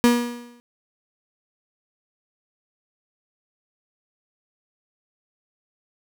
35% pulse tone with exponential decay, 240 Hz, B3, 49 cents flat, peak -9 dBFS, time 0.04-0.6 s, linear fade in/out 0 ms, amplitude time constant 120 ms, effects none

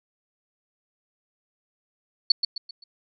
sine tone with echo, 4435 Hz, C#8, in tune, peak -12 dBFS, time 2.3-2.32 s, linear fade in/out 5 ms, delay 130 ms, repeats 4, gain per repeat -8 dB, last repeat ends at 2.84 s, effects none

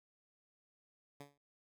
10% pulse tone with exponential decay, 142.8 Hz, D3, 48 cents flat, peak -38 dBFS, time 1.2-1.38 s, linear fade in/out 5 ms, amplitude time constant 39 ms, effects none

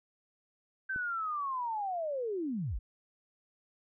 sine linear sweep, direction down, 1568 to 30.78 Hz, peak -32 dBFS, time 0.89-2.79 s, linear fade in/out 10 ms
click, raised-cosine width 3 ms, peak -33 dBFS, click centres 0.961 s
effects none

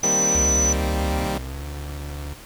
sine tone, 5990 Hz, F#8, 20 cents sharp, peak -18 dBFS, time 0.03-0.73 s, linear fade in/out 5 ms
15% pulse chord, C minor seventh, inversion first, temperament equal, 155.56 / 196 / 233.1 / 261.6 Hz, Eb3 / G3 / Bb3 / C4, 0 / 0 / 0 / 0 cents, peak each -24 / -21 / -24 / -25 dBFS, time 0.03-1.38 s, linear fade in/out 5 ms
sine tone with vibrato, 70.4 Hz, C#2, 27 cents sharp, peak -22 dBFS, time 0.35-1.25 s, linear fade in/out 0 ms, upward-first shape square, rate 9.1 Hz, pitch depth 93 cents each way
35% pulse tone with pitch glide, 64.1 to 72.37 Hz, C2 to D2, -35 to -25 cents, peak -28 dBFS, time 1.16-2.34 s, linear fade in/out 10 ms, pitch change +210 cents, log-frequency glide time 1.41-1.65 s
effects pink hiss -43 dBFS RMS until 2.45 s

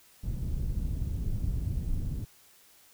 pink low-pass noise, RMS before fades -31 dBFS, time 0.23-2.25 s, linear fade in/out 10 ms, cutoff 120 Hz, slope 12 dB/octave, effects white hiss -59 dBFS RMS until 2.93 s

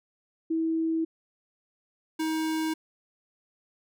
sine / square tone pair in turn, 324.4 / 317 Hz, E4 / D#4, -28 / +32 cents, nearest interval unison, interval 40 cents, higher first, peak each -24 / -27 dBFS, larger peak first, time 0.5-1.05 / 2.19-2.74 s, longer neither, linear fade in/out 10 ms, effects none

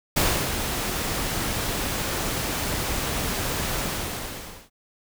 pink noise with ADSR envelope, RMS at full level -20 dBFS, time 0.16-4.7 s, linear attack 10 ms, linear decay 290 ms, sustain -7 dB, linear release 910 ms, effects none

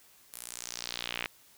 sawtooth tone with band-pass filter sweep, 59.8 Hz, A#1, 45 cents sharp, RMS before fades -40 dBFS, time 0.33-1.26 s, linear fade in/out 0 ms, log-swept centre 12000 to 2400 Hz, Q 2.2, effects white hiss -60 dBFS RMS until 1.57 s

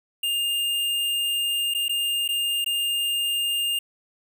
square tone with dropouts, 2813 Hz, F7, 12 cents sharp, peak -23 dBFS, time 0.23-3.79 s, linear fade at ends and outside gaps 5 ms, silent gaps 1.739-1.747 / 1.883-1.893 / 2.279-2.288 / 2.645-2.661 s, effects none

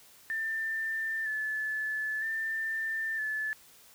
sine tone with vibrato, 1760 Hz, A6, in tune, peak -30 dBFS, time 0.3-3.53 s, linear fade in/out 0 ms, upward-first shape square, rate 0.52 Hz, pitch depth 27 cents each way, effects white hiss -57 dBFS RMS until 3.94 s

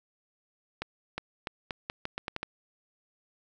accelerating click train, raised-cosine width 0.3 ms, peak -17 dBFS, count 10, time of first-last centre 0.82-2.43 s, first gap 360 ms, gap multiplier 0.81, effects none

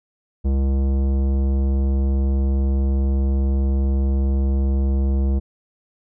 sine tone with tanh clipping, 67.6 Hz, C#2, 43 cents flat, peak -18 dBFS, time 0.44-5.4 s, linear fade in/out 20 ms, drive 15 dB, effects none

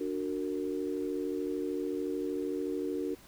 sine chord, D augmented, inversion none, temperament just, 293.7 / 367.1 / 458.9 Hz, D4 / F#4 / A#4, 0 / -14 / -27 cents, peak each -35 / -35 / -37 dBFS, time 0-3.15 s, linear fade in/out 10 ms, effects pink hiss -56 dBFS RMS until 3.27 s

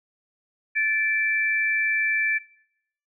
sine tone pair together, 1746 / 2337 Hz, A6 / D7, -14 / -9 cents, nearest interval perfect fourth, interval 505 cents, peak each -23 dBFS, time 0.75-2.39 s, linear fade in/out 20 ms, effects noise-tail reverb RT60 0.7 s tail -20 dB re dry

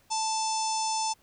harmonic tone, 880 Hz, A5, in tune, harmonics 1 / 3 / 4 / 5 / 6 / 7 / 8 / 9 / 10, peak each -28 / -43 / -43 / -43 / -35 / -36 / -39 / -49 / -41 dBFS, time 0.1-1.14 s, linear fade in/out 20 ms, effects pink hiss -64 dBFS RMS until 1.22 s

